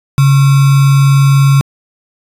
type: tone with sample-and-hold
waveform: sine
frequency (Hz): 138.3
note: C#3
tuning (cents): -4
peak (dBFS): -4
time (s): 0.18-1.61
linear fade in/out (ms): 0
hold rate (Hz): 1225
effects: resampled to 32000 Hz